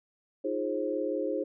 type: chord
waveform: sine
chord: F minor seventh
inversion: third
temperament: equal with one note detuned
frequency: 311.1 / 349.2 / 415.3 / 533 Hz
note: Eb4 / F4 / Ab4 / C5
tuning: 0 / 0 / 0 / +32 cents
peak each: -34 / -36 / -34 / -32 dBFS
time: 0.44-1.44 s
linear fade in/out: 10 ms
effects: none